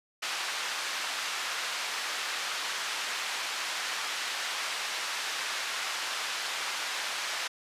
pink band-pass noise, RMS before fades -34 dBFS, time 0.22-7.48 s, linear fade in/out 10 ms, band 1200 to 5900 Hz, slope 12 dB/octave, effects resampled to 32000 Hz

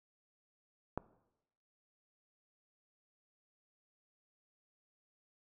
click, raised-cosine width 1 ms, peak -21 dBFS, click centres 0.976 s, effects noise-tail reverb RT60 0.9 s tail -19 dB re dry

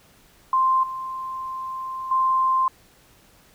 sine tone with level steps, 1046.5 Hz, C6, in tune, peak -16 / -28 / -17 dBFS, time 0.53-2.68 s, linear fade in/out 2 ms, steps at 0.83 / 2.11 s, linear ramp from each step 5 ms, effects pink hiss -55 dBFS RMS until 3.54 s

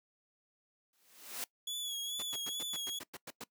white noise with exponential growth, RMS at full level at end -37 dBFS, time 0.93-1.44 s, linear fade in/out 2 ms, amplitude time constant 110 ms
sawtooth tone with vibrato, 3379 Hz, G#7, 29 cents sharp, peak -34 dBFS, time 1.67-2.99 s, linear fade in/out 5 ms, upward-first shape sine, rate 2.3 Hz, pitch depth 48 cents each way
pink noise bursts, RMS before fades -44 dBFS, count 10, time 2.19-3.44 s, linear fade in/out 5 ms, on 35 ms, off 100 ms
effects noise-tail reverb RT60 0.1 s tail -21 dB re dry + high-pass 200 Hz 12 dB/octave

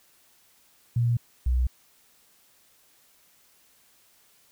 sine tone pair in turn, 118.8 / 62.21 Hz, A#2 / B1, +33 / +13 cents, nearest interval major seventh, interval 1120 cents, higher first, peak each -20 dBFS, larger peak neither, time 0.96-1.17 / 1.46-1.67 s, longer neither, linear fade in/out 5 ms, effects white hiss -61 dBFS RMS until 4.51 s

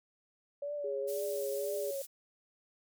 sine tone with vibrato, 567 Hz, C#5, 39 cents sharp, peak -35 dBFS, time 0.62-2.02 s, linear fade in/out 5 ms, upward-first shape triangle, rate 2 Hz, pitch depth 70 cents each way
sine tone, 411.5 Hz, G#4, 16 cents flat, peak -36 dBFS, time 0.84-1.91 s, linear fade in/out 5 ms
pink high-pass noise, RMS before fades -46 dBFS, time 1.07-2.07 s, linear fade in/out 20 ms, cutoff 8000 Hz, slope 12 dB/octave
effects none

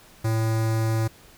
square tone with notch filter, 111.7 Hz, A2, 27 cents sharp, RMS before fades -23 dBFS, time 0.24-1.08 s, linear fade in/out 10 ms, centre 3000 Hz, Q 1.5, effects pink hiss -51 dBFS RMS until 1.37 s

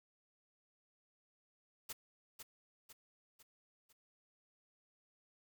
white noise with echo, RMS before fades -44 dBFS, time 1.89-1.93 s, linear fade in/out 10 ms, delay 500 ms, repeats 4, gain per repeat -6 dB, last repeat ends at 3.93 s, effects none

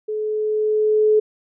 sine tone with level ramp, 428.6 Hz, A4, 45 cents flat, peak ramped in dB -22 to -11 dBFS, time 0.08-1.2 s, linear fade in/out 10 ms, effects none

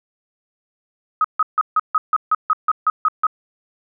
sine tone bursts, 1264 Hz, D#6, 27 cents sharp, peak -12 dBFS, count 12, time 1.21-3.268 s, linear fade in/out 2 ms, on 34 ms, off 150 ms, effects none

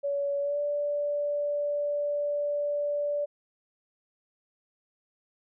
sine tone with pitch glide, 566 to 582.2 Hz, C#5 to D5, +36 to -15 cents, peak -26 dBFS, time 0.03-3.26 s, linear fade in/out 20 ms, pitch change +49 cents, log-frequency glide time 0.4-0.59 s, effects none

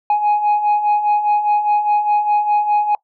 sine beating tone pair, 830.6 / 835.5 Hz, G#5 / G#5, 0 / +10 cents, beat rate 4.9 Hz, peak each -18 / -12 dBFS, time 0.1-2.95 s, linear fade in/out 2 ms, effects noise-tail reverb RT60 0.1 s tail -23 dB re dry + tanh soft clip ceiling -10 dBFS

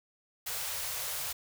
white band-stop noise, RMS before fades -36 dBFS, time 0.46-1.33 s, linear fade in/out 10 ms, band 150 to 450 Hz, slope 48 dB/octave, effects none

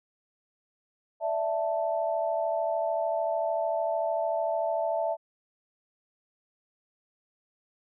sine chord, D suspended second, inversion none, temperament just, 587.3 / 660.7 / 881 Hz, D5 / E5 / A5, 0 / +4 / +2 cents, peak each -33 / -27 / -33 dBFS, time 1.2-5.17 s, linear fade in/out 50 ms, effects none

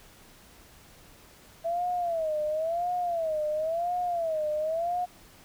sine tone with vibrato, 659 Hz, E5, 1 cent flat, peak -26 dBFS, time 1.64-5.06 s, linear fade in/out 20 ms, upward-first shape sine, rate 0.96 Hz, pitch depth 150 cents each way, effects pink hiss -54 dBFS RMS until 5.44 s

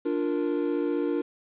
triangle chord, Bb major, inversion first, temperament equal, 293.7 / 349.2 / 466.2 Hz, D4 / F4 / Bb4, 0 / 0 / 0 cents, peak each -26 / -27 / -28 dBFS, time 0.05-1.22 s, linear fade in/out 10 ms, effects resampled to 8000 Hz + 9-bit

